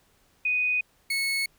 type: tone pair in turn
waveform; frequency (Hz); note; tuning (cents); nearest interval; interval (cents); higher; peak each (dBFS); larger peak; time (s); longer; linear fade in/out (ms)
sine / 30% pulse; 2489 / 2198; D#7 / C#7; 0 / -15; major second; 215; first; -22; neither; 0.45-0.81 / 1.1-1.46; neither; 5
effects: pink hiss -64 dBFS RMS until 1.58 s